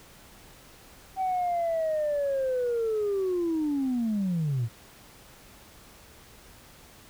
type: linear sweep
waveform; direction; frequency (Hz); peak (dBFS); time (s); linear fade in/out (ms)
sine; down; 766 to 108.3; -23; 1.16-4.69; 50
effects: tanh soft clip ceiling -22 dBFS + pink hiss -52 dBFS RMS until 7.09 s